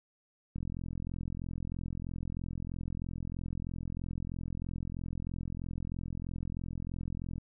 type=click train; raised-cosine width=5 ms; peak=-26 dBFS; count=295; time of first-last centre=0.56-7.381 s; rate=43.1 Hz; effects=none